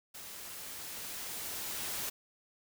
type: noise with level ramp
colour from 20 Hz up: white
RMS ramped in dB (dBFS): -47 to -37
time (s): 0.14-2.1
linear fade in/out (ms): 10
effects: none